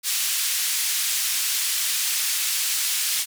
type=band-pass noise; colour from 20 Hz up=white; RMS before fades=-24 dBFS; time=0.03-3.26 s; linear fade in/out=50 ms; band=2200 to 12000 Hz; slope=12 dB/octave; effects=none